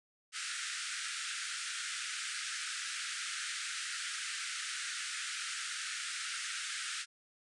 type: band-pass noise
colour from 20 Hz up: pink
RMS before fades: -40 dBFS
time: 0.32-7.06 s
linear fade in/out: 50 ms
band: 1300 to 9700 Hz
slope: 96 dB/octave
effects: none